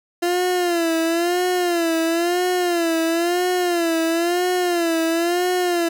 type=tone with vibrato; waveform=30% pulse; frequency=344.2 Hz; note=F4; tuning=25 cents flat; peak=-15 dBFS; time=0.22-5.89 s; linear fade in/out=10 ms; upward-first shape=sine; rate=0.99 Hz; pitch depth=93 cents each way; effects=none